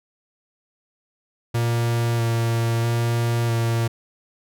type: tone with vibrato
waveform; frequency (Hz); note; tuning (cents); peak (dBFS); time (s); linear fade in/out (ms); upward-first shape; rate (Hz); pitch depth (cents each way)
45% pulse; 116.54; A#2; 0; -19; 1.54-3.88; 10; square; 0.77; 13
effects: none